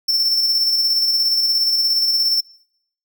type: tone with tremolo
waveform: square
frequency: 5380 Hz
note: E8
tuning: 34 cents sharp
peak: -14 dBFS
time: 0.08-2.41 s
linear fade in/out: 10 ms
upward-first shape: square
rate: 17 Hz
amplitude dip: 30%
effects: noise-tail reverb RT60 0.7 s tail -23 dB re dry